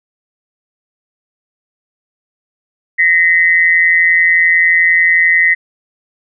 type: tone pair together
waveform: sine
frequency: 1863.7 / 2035 Hz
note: A#6 / C7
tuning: -1 / -49 cents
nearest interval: major second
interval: 152 cents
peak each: -10 dBFS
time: 2.98-5.55 s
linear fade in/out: 20 ms
effects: none